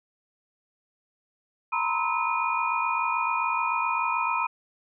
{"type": "tone cluster", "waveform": "sine", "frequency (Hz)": [922, 969, 1038, 1293, 2454], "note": ["A#5", "B5", "C6", "E6", "D#7"], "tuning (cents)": [-19, -33, -14, -34, -25], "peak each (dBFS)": -30, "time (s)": [1.72, 4.47], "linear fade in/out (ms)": 10, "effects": []}